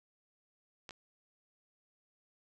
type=clicks; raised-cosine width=0.2 ms; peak=-29 dBFS; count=2; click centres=0.892 / 0.908 s; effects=none